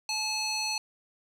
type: tone with band-pass filter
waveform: square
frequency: 862 Hz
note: A5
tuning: 36 cents flat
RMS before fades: -31 dBFS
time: 0.09-0.78 s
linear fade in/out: 2 ms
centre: 4800 Hz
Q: 1.7
effects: none